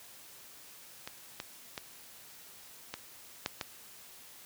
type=clicks; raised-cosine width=0.2 ms; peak=-22 / -20 / -20 / -20 / -14 / -17 dBFS; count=6; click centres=1.075 / 1.401 / 1.778 / 2.94 / 3.461 / 3.612 s; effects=white hiss -53 dBFS RMS until 4.45 s + high-pass 60 Hz 12 dB/octave